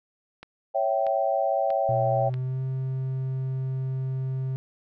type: click train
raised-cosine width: 0.3 ms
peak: -25 dBFS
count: 4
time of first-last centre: 0.43-2.341 s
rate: 1.57 Hz
type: chord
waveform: sine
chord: C# diminished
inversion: none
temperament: equal with one note detuned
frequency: 554.4 / 659.3 / 775.9 Hz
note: C#5 / E5 / G5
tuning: 0 / 0 / -18 cents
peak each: -26 dBFS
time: 0.74-2.3 s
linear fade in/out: 20 ms
type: tone with pitch glide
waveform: triangle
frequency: 123.47 to 131.57 Hz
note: B2 to C3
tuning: 0 to +10 cents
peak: -24 dBFS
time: 1.89-4.56 s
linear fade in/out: 0 ms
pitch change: +110 cents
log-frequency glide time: 2.03-2.62 s
effects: none